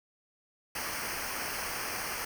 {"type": "noise with comb filter", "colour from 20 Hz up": "pink", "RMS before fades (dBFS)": -36, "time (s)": [0.75, 2.25], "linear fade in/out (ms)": 5, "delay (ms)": 0.27, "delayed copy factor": -0.8, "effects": []}